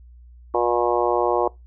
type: harmonic tone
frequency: 120 Hz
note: B2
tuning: 49 cents flat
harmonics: 3 / 4 / 5 / 6 / 7 / 8 / 9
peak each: -23 / -24 / -25 / -26 / -26 / -27 / -28 dBFS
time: 0.54-1.48 s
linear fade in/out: 5 ms
effects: noise-tail reverb RT60 0.2 s tail -22 dB re dry + added 60 Hz sine -43 dBFS peak until 1.66 s